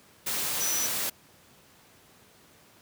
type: tone in noise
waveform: sine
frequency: 5920 Hz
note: F#8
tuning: in tune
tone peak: -28 dBFS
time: 0.6-0.87 s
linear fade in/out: 10 ms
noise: white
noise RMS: -30 dBFS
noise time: 0.26-1.1 s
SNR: -1 dB
effects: pink hiss -57 dBFS RMS until 2.81 s + high-pass 100 Hz 12 dB/octave